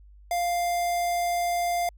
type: tone with notch filter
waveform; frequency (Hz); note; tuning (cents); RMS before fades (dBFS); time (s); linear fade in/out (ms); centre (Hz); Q
square; 698.5; F5; 0; -26; 0.31-1.89; 2; 3000; 1.6
effects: added 50 Hz sine -48 dBFS peak until 1.97 s